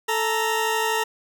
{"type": "tone pair together", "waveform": "20% pulse", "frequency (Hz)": [440, 932.3], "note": ["A4", "A#5"], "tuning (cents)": [0, 0], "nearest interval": "octave + minor second", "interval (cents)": 1300, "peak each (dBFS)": -19, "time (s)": [0.08, 1.04], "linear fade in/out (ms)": 10, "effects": []}